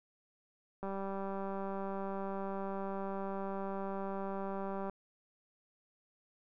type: click train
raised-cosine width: 1 ms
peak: -27 dBFS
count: 794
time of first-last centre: 0.83-4.897 s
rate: 195 Hz
effects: none